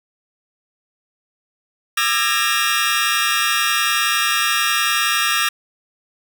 25% pulse tone cluster, 1201 / 1332 / 1647 / 1851 / 2806 Hz, D6 / E6 / G#6 / A#6 / F7, +38 / +18 / -15 / -13 / +8 cents, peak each -19 dBFS, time 1.97-5.49 s, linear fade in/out 5 ms, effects none

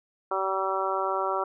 harmonic tone, 191.6 Hz, G3, 39 cents flat, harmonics 2 / 3 / 4 / 5 / 6 / 7, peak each -32 / -32 / -32 / -32 / -32 / -32 dBFS, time 0.31-1.44 s, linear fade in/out 5 ms, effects none

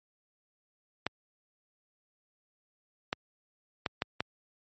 clicks, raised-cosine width 0.3 ms, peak -13 dBFS, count 5, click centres 1.066 / 3.129 / 3.862 / 4.021 / 4.205 s, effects high-pass 80 Hz 12 dB/octave + MP3 32 kbps

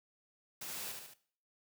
white noise with echo, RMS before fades -44 dBFS, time 0.61-0.92 s, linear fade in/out 5 ms, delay 73 ms, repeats 3, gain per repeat -4 dB, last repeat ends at 1.139 s, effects noise-tail reverb RT60 0.5 s tail -17 dB re dry + high-pass 100 Hz 12 dB/octave

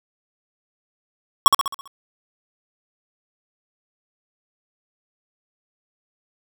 square tone with echo, 1108.7 Hz, C#6, in tune, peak -5 dBFS, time 1.46-1.48 s, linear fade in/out 0 ms, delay 66 ms, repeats 6, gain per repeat -6 dB, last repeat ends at 1.876 s, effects none

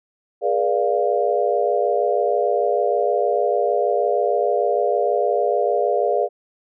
sine chord, G# diminished seventh, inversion none, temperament equal with one note detuned, 415.3 / 481.8 / 587.3 / 698.5 Hz, G#4 / B4 / D5 / F5, 0 / -43 / 0 / 0 cents, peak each -22 dBFS, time 0.41-6.29 s, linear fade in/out 50 ms, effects none

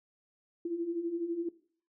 sine beating tone pair, 329.6 / 341.6 Hz, E4 / F4, 0 / -38 cents, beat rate 12 Hz, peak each -39 / -33 dBFS, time 0.65-1.49 s, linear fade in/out 5 ms, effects noise-tail reverb RT60 0.5 s tail -18 dB re dry

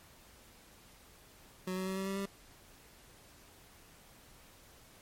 25% pulse tone with pitch steps, 185 / 187.37 / 189.76 / 192.19 / 194.65 / 197.14 Hz, F#3 / F#3 / F#3 / G3 / G3 / G3, 0 / +22 / +44 / -34 / -12 / +10 cents, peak -31 dBFS, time 1.67-2.258 s, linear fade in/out 5 ms, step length 98 ms, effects pink hiss -59 dBFS RMS until 5.01 s + MP3 64 kbps

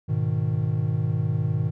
triangle chord, G# minor, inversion none, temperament equal, 103.83 / 123.47 / 155.56 Hz, G#2 / B2 / D#3, 0 / 0 / 0 cents, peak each -24 dBFS, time 0.08-1.71 s, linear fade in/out 20 ms, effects none

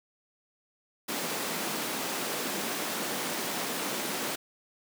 pink high-pass noise, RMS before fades -33 dBFS, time 1.08-4.36 s, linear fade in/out 10 ms, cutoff 200 Hz, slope 24 dB/octave, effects none

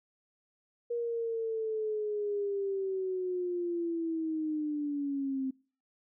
sine linear sweep, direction down, 475.8 to 261.6 Hz, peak -30 dBFS, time 0.9-5.51 s, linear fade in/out 10 ms, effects noise-tail reverb RT60 0.4 s tail -24 dB re dry

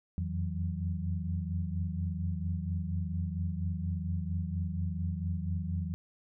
sine tone cluster, 86 / 90.3 / 161.2 / 184.4 Hz, F2 / F#2 / E3 / F#3, -26 / -42 / -38 / -6 cents, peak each -33 / -40 / -38 / -38 dBFS, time 0.18-5.94 s, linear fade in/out 0 ms, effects none

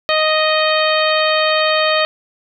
harmonic tone, 622.3 Hz, D#5, in tune, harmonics 1 / 2 / 3 / 4 / 5 / 6 / 7, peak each -16 / -19 / -21 / -22 / -23 / -24 / -24 dBFS, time 0.09-2.05 s, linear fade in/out 0 ms, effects none

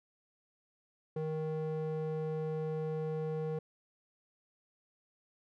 square tone with band-pass filter, 156.6 Hz, D#3, 11 cents sharp, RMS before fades -36 dBFS, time 1.16-3.59 s, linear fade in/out 5 ms, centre 360 Hz, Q 5, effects none

